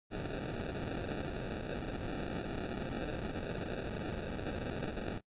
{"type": "noise with sample-and-hold", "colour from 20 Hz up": "violet", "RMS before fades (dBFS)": -39, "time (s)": [0.1, 5.21], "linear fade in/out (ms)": 50, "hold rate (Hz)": 1050, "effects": ["noise-tail reverb RT60 0.1 s tail -24 dB re dry", "resampled to 8000 Hz"]}